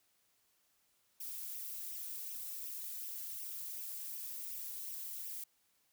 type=noise with flanger; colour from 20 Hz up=violet; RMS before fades=-44 dBFS; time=1.2-5.44 s; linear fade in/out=5 ms; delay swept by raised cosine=0.34 to 2.34 ms; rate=2.7 Hz; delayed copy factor=+0.6; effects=white hiss -75 dBFS RMS until 5.92 s